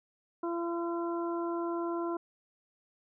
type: harmonic tone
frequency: 340.1 Hz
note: F4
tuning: 46 cents flat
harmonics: 1 / 2 / 3 / 4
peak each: -32 / -40 / -39 / -44 dBFS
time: 0.43-2.17 s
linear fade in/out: 5 ms
effects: none